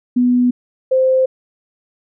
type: tone pair in turn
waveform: sine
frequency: 246.9 / 520.8 Hz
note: B3 / C5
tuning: 0 / -8 cents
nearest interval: octave + minor second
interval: 1292 cents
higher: second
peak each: -10 dBFS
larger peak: neither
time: 0.16-0.51 / 0.91-1.26 s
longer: neither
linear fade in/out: 10 ms
effects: none